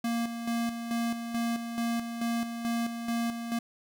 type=tone with tremolo; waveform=square; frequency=233.1 Hz; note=A#3; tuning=in tune; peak=-28 dBFS; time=0.04-3.59 s; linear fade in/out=5 ms; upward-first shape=square; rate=2.3 Hz; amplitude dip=55%; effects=none